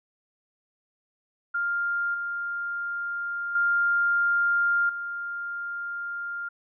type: tone with level steps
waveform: sine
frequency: 1400 Hz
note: F6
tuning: 4 cents sharp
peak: -24 / -28 / -20 / -30 dBFS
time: 1.54-6.49 s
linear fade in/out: 10 ms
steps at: 2.14 / 3.55 / 4.89 s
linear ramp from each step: 5 ms
effects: none